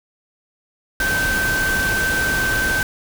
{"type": "tone in noise", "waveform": "sine", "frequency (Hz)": 1549, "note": "G6", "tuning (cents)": -21, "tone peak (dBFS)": -18, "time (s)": [1, 2.83], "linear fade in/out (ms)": 2, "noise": "pink", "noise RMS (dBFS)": -24, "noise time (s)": [1, 2.83], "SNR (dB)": 3, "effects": []}